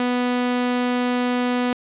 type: tone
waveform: sawtooth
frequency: 246.9 Hz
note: B3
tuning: in tune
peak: -15 dBFS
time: 0-1.73 s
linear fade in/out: 2 ms
effects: resampled to 8000 Hz + 8-bit